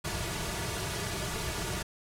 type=noise with comb filter; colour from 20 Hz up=pink; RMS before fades=-34 dBFS; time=0.04-1.83 s; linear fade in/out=10 ms; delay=3.8 ms; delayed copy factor=-0.7; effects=low-pass 11000 Hz 12 dB/octave